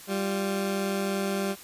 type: tone pair together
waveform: 20% pulse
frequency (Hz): 196 / 349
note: G3 / F4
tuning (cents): 0 / -1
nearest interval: minor seventh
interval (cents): 999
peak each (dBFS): -22 / -31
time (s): 0.07-1.56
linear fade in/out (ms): 50
effects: white hiss -46 dBFS RMS until 1.63 s + resampled to 32000 Hz